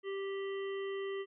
harmonic tone with a mistuned harmonic, 392 Hz, G4, in tune, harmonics 1 / 3 / 5 / 7 / 8, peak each -36 / -49 / -48 / -56 / -53 dBFS, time 0.03-1.26 s, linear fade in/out 50 ms, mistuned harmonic 8, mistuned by -24 cents, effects none

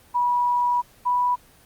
sine tone pair in turn, 973 / 983.7 Hz, B5 / B5, -26 / -7 cents, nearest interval unison, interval 19 cents, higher second, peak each -18 dBFS, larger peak neither, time 0.14-0.82 / 1.05-1.36 s, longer first, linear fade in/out 20 ms, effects pink hiss -53 dBFS RMS until 1.65 s + Opus 24 kbps

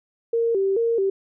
sine tone with vibrato, 424.1 Hz, G#4, 36 cents sharp, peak -18 dBFS, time 0.33-1.1 s, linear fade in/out 5 ms, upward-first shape square, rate 2.3 Hz, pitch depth 150 cents each way, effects none

